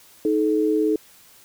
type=tone pair together; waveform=sine; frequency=313.7 / 431.4 Hz; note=D#4 / A4; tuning=+14 / -34 cents; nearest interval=tritone; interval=552 cents; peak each=-20 dBFS; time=0.25-0.96 s; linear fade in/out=2 ms; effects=white hiss -51 dBFS RMS until 1.44 s